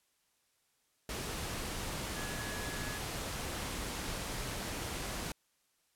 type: tone in noise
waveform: sine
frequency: 1688 Hz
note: G#6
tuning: 28 cents sharp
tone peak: -45 dBFS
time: 2.16-2.98 s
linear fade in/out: 2 ms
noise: pink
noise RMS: -39 dBFS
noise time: 1.09-5.32 s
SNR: -9 dB
effects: white hiss -75 dBFS RMS until 5.95 s + low-pass 12000 Hz 12 dB/octave